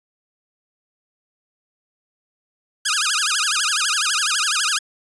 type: tone with vibrato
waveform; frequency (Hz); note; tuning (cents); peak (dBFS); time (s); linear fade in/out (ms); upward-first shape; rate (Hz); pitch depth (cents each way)
10% pulse; 1433; F6; +44; -9; 2.85-4.79; 10; sine; 12; 290
effects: resampled to 24000 Hz